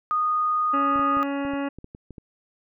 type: tone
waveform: sine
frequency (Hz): 1235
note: D#6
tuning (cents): -13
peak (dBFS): -20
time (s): 0.11-1.23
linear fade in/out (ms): 0
type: harmonic tone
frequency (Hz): 279.9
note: C#4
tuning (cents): +17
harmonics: 1 / 2 / 3 / 4 / 5 / 6 / 7 / 9 / 10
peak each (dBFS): -26 / -32 / -36 / -38 / -40 / -42 / -43 / -45 / -46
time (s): 0.73-1.69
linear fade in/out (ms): 10
type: clicks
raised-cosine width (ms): 3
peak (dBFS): -27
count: 10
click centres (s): 0.959 / 0.994 / 1.17 / 1.451 / 1.536 / 1.786 / 1.844 / 1.949 / 2.107 / 2.182
effects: none